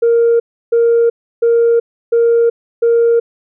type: tone bursts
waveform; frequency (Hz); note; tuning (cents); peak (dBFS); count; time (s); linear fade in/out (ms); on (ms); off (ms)
sine; 466.2; A#4; 0; -6; 5; 0.02-3.2; 10; 380; 320
effects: tanh soft clip ceiling -5 dBFS